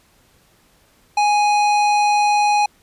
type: tone with hard clipping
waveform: sine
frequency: 830.6 Hz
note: G#5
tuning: in tune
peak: -15 dBFS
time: 1.17-2.66 s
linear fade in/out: 5 ms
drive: 14 dB
effects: pink hiss -56 dBFS RMS until 2.82 s + resampled to 32000 Hz